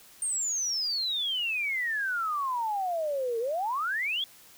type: exponential two-way sweep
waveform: sine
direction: down then up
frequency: 8870 to 446.9 to 3439 Hz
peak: -27 dBFS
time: 0.22-4.24 s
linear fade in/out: 2 ms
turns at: 3.39 s
effects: white hiss -54 dBFS RMS until 4.57 s